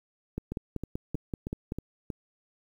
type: two click trains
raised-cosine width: 3 ms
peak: -19 / -21 dBFS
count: 8 / 6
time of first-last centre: 0.38-1.721 / 0.52-2.102 s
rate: 5.22 / 3.16 Hz
effects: 9-bit